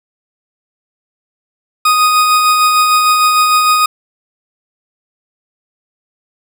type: tone with tremolo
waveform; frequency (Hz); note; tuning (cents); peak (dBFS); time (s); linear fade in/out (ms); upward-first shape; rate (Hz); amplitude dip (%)
40% pulse; 1244.5; D#6; 0; -6; 1.85-3.86; 5; sine; 6.6; 30
effects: none